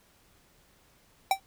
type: tone with exponential decay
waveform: square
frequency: 775 Hz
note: G5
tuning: 20 cents flat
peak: -18 dBFS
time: 1.31-1.4 s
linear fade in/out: 2 ms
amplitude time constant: 18 ms
effects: pink hiss -63 dBFS RMS until 1.46 s